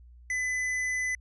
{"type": "tone with hard clipping", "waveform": "sine", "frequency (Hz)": 2007, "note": "B6", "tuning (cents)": 27, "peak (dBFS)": -29, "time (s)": [0.3, 1.15], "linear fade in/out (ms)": 2, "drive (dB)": 9, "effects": ["added 60 Hz sine -49 dBFS peak until 1.2 s", "resampled to 24000 Hz"]}